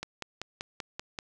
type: click train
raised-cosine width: 0.2 ms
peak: -18 dBFS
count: 7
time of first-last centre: 0.03-1.188 s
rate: 5.18 Hz
effects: none